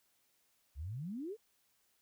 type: exponential sweep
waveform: sine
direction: up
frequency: 63.5 to 469.8 Hz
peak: -39 dBFS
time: 0.75-1.37 s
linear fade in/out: 50 ms
effects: white hiss -75 dBFS RMS until 2.01 s